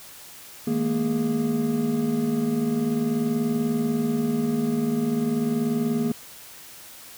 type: tone cluster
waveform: triangle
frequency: 157.8 / 213.8 / 234.2 / 413.3 Hz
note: D#3 / A3 / A#3 / G#4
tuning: +25 / -49 / +8 / -8 cents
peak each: -29 / -28 / -21 / -28 dBFS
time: 0.67-6.12 s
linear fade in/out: 5 ms
effects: white hiss -44 dBFS RMS until 7.17 s